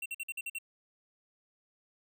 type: tone bursts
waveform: square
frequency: 2726 Hz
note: F7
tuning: 43 cents flat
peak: -36 dBFS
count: 7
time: 0.02-0.586 s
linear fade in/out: 5 ms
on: 38 ms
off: 50 ms
effects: none